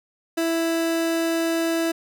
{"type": "tone", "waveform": "30% pulse", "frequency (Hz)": 330.3, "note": "E4", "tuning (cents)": 4, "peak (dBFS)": -18, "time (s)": [0.37, 1.92], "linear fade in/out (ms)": 10, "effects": []}